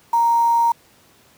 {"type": "tone with quantisation", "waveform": "sine", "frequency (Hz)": 932.3, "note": "A#5", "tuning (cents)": 0, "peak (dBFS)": -13, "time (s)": [0.13, 0.72], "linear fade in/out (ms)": 5, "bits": 6, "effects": ["pink hiss -53 dBFS RMS until 1.37 s", "high-pass 100 Hz 12 dB/octave"]}